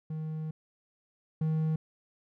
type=tone pair in turn; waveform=triangle; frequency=156.8 / 157.69 Hz; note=D#3 / D#3; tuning=+14 / +24 cents; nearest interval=unison; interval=10 cents; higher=second; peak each=-31 / -24 dBFS; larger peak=second; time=0.1-0.51 / 1.41-1.76 s; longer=first; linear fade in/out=5 ms; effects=none